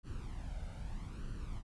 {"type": "noise with flanger", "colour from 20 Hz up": "brown", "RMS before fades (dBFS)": -42, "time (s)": [0.03, 1.63], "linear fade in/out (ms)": 50, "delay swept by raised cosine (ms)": [0.67, 1.39], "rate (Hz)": 0.79, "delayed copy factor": 0.65, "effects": ["resampled to 24000 Hz"]}